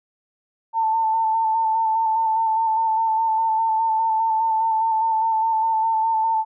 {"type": "tone with vibrato", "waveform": "sine", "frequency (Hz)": 891, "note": "A5", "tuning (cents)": 22, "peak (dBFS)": -17, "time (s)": [0.73, 6.45], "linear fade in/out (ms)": 50, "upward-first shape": "square", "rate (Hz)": 4.9, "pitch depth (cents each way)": 22, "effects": []}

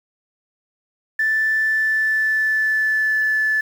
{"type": "tone with pitch glide", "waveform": "sine", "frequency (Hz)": [1760, 1738.8], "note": ["A6", "A6"], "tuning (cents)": [0, -21], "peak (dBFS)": -15, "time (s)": [1.19, 3.61], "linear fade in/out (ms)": 5, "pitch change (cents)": -21, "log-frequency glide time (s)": [1.56, 3.4], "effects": ["tanh soft clip ceiling -11 dBFS", "7-bit"]}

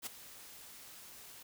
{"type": "noise with ADSR envelope", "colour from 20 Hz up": "white", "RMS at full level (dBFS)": -39, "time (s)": [0.02, 1.43], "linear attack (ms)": 45, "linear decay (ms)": 10, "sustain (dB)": -14, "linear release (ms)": 8, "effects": []}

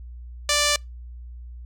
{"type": "tone with low-pass filter", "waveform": "5% pulse", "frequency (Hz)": 587.3, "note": "D5", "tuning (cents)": 0, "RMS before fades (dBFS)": -21, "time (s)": [0.49, 0.76], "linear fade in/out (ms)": 2, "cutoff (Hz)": 12000, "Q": 1, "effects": ["noise-tail reverb RT60 0.2 s tail -26 dB re dry", "added 60 Hz sine -36 dBFS peak until 1.65 s"]}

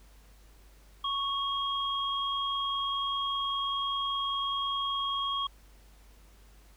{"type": "tone pair together", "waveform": "sine", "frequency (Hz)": [1108.7, 3265], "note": ["C#6", "G#7"], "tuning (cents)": [0, -30], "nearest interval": "octave + perfect fifth", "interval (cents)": 1870, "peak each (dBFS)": [-31, -32], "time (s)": [1.04, 5.47], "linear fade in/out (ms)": 5, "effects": ["added 50 Hz sine -54 dBFS peak until 6.76 s", "pink hiss -62 dBFS RMS until 6.76 s"]}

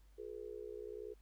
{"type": "tone with amplitude modulation", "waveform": "sine", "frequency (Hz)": 422.6, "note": "G#4", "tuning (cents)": 30, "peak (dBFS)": -40, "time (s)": [0.18, 1.14], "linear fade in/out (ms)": 10, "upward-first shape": "sine", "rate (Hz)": 60.9, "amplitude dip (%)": 100, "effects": ["added 50 Hz sine -61 dBFS peak until 1.21 s", "pink hiss -75 dBFS RMS until 1.21 s"]}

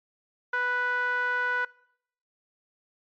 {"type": "tone with low-pass filter", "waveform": "5% pulse", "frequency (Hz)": 493.9, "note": "B4", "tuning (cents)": 0, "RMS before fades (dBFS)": -27, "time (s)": [0.53, 1.65], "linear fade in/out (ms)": 5, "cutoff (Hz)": 1400, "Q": 5.4, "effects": ["noise-tail reverb RT60 0.7 s tail -23 dB re dry", "MP3 64 kbps"]}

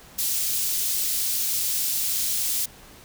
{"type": "high-pass noise", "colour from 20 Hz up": "white", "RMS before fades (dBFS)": -25, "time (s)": [0.18, 2.66], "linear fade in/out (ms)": 10, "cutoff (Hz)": 4100, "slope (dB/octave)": 12, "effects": ["pink hiss -48 dBFS RMS until 3.04 s"]}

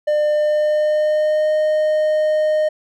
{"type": "tone with pitch glide", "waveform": "triangle", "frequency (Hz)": [600, 615.4], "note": ["D5", "D#5"], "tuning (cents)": [37, -19], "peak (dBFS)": -12, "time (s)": [0.07, 2.69], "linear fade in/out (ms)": 10, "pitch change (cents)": 44, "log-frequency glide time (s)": [0.28, 1.52], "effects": []}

